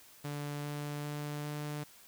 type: tone with pitch steps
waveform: sawtooth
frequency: 145.6 / 146.53 / 147.46 / 148.4 Hz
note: D3 / D3 / D3 / D3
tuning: -15 / -4 / +7 / +18 cents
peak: -33 dBFS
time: 0.24-1.84 s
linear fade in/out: 10 ms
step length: 400 ms
effects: white hiss -58 dBFS RMS until 2.07 s